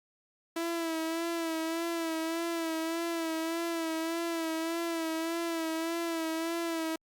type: tone with vibrato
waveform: sawtooth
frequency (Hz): 329.5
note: E4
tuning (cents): -1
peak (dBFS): -27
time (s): 0.56-6.96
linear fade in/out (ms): 5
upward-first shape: sine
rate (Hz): 1.7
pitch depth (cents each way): 43
effects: Opus 48 kbps